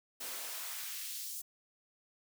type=noise with high-pass filter sweep; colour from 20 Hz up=white; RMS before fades=-42 dBFS; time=0.2-1.42 s; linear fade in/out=10 ms; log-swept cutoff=260 to 6800 Hz; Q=0.93; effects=none